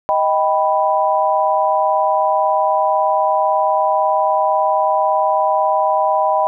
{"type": "chord", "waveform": "sine", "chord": "Eb augmented", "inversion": "none", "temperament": "equal with one note detuned", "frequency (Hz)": [625.9, 784, 987.8], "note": ["Eb5", "G5", "B5"], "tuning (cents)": [10, 0, 0], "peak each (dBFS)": -17, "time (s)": [0.09, 6.47], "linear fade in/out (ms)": 0, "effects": []}